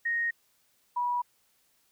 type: tone pair in turn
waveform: sine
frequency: 1864.7 / 973.1 Hz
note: A#6 / B5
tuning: 0 / -26 cents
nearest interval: major seventh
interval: 1126 cents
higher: first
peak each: -26 dBFS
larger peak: neither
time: 0.05-0.31 / 0.96-1.22 s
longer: neither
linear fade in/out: 10 ms
effects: white hiss -69 dBFS RMS until 1.91 s